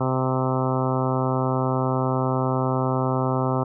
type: harmonic tone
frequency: 130 Hz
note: C3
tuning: 11 cents flat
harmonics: 1 / 2 / 3 / 4 / 5 / 6 / 7 / 8 / 9 / 10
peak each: -24 / -27 / -29 / -30 / -31 / -32 / -32 / -33 / -34 / -34 dBFS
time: 0-3.64 s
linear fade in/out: 10 ms
effects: none